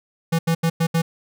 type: tone bursts at uneven times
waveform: square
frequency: 165.2 Hz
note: E3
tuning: 4 cents sharp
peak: -17 dBFS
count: 5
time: 0.32-0.39 / 0.47-0.55 / 0.63-0.7 / 0.8-0.87 / 0.94-1.02 s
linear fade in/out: 10 ms
effects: none